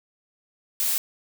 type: noise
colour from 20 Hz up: blue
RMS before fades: -24 dBFS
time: 0.8-0.98 s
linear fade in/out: 0 ms
effects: none